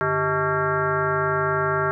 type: tone with frequency modulation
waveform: sine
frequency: 880 Hz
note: A5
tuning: in tune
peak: -19 dBFS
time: 0.01-1.91 s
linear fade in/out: 0 ms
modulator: 244 Hz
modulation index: 3
effects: none